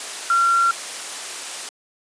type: tone in noise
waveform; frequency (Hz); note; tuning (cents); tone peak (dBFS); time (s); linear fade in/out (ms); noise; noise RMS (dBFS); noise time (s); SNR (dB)
sine; 1371; F6; -32; -14; 0.3-0.71; 2; white; -30; 0-1.69; +13
effects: high-pass 400 Hz 12 dB/octave + resampled to 22050 Hz